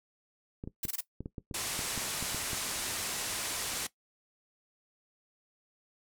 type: clicks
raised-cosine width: 3 ms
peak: -26 dBFS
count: 12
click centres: 0.639 / 0.675 / 0.852 / 1.206 / 1.259 / 1.382 / 1.512 / 1.792 / 1.977 / 2.226 / 2.346 / 2.532 s
type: noise bursts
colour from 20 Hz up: blue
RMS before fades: -34 dBFS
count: 4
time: 0.83-1.008 s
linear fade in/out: 5 ms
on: 28 ms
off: 22 ms
type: low-pass noise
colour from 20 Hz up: white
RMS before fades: -36 dBFS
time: 1.54-3.87 s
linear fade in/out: 5 ms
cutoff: 11000 Hz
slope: 24 dB/octave
effects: noise-tail reverb RT60 0.1 s tail -17 dB re dry